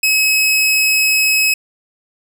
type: tone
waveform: sawtooth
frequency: 2562 Hz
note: E7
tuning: 50 cents flat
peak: -8 dBFS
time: 0.03-1.54 s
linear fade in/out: 5 ms
effects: none